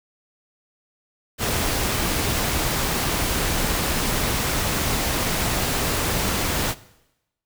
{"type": "noise", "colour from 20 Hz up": "pink", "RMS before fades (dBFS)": -23, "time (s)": [1.38, 6.75], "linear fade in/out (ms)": 50, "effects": ["noise-tail reverb RT60 0.9 s tail -19 dB re dry"]}